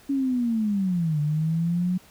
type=linear two-way sweep; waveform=sine; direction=down then up; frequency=281.1 to 146.83 to 183.9 Hz; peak=-21 dBFS; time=0.09-1.98 s; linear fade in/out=10 ms; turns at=1.2 s; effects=pink hiss -53 dBFS RMS until 2.1 s

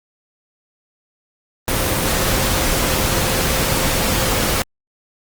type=tone in noise; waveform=sine; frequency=525 Hz; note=C5; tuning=6 cents sharp; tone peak=-28 dBFS; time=1.68-4.62 s; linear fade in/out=0 ms; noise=pink; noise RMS=-18 dBFS; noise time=1.68-4.62 s; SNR=-13 dB; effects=Opus 24 kbps

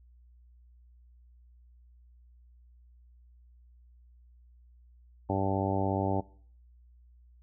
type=harmonic tone; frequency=97.1 Hz; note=G2; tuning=16 cents flat; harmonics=1 / 2 / 3 / 4 / 5 / 6 / 7 / 8 / 9; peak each=-32 / -36 / -33 / -36 / -40 / -36 / -39 / -36 / -37 dBFS; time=5.29-6.21 s; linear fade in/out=10 ms; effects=noise-tail reverb RT60 0.5 s tail -20 dB re dry + added 60 Hz sine -55 dBFS peak until 7.42 s

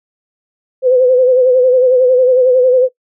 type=tone with vibrato; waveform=sine; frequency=507 Hz; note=B4; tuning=45 cents sharp; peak=-6 dBFS; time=0.82-2.89 s; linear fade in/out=50 ms; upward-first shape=sine; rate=11 Hz; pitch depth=54 cents each way; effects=noise-tail reverb RT60 0.1 s tail -18 dB re dry

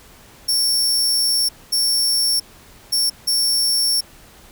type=tone bursts at uneven times; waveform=sawtooth; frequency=5460 Hz; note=F8; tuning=40 cents flat; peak=-13 dBFS; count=4; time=0.48-1.49 / 1.72-2.4 / 2.92-3.1 / 3.27-4.01 s; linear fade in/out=10 ms; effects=pink hiss -46 dBFS RMS until 4.51 s

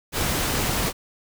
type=noise; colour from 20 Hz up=pink; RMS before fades=-24 dBFS; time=0.12-0.93 s; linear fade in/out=50 ms; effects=none

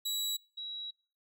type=tone pair in turn; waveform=sawtooth / sine; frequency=3900 / 3878 Hz; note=B7 / B7; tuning=-23 / -32 cents; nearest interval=unison; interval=9 cents; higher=first; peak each=-29 / -38 dBFS; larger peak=first; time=0.05-0.37 / 0.57-0.91 s; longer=second; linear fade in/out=10 ms; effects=noise-tail reverb RT60 0.5 s tail -26 dB re dry

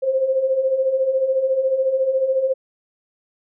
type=beating tone pair; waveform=sine; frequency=516 / 530 Hz; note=C5 / C5; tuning=-24 / +22 cents; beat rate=14 Hz; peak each=-24 / -17 dBFS; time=0.02-2.54 s; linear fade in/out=20 ms; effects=none

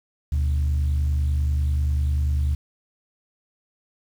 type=tone pair together; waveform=sine; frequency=74 / 124.19 Hz; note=D2 / B2; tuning=+14 / +10 cents; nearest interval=major sixth; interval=896 cents; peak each=-18 / -28 dBFS; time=0.32-2.55 s; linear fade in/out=5 ms; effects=tanh soft clip ceiling -15 dBFS + 8-bit

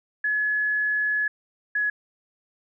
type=tone pair in turn; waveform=sine; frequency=1700 / 1686.3 Hz; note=G#6 / G#6; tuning=+40 / +26 cents; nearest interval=unison; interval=14 cents; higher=first; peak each=-21 dBFS; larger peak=neither; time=0.24-1.28 / 1.75-1.9 s; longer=first; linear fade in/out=5 ms; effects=none

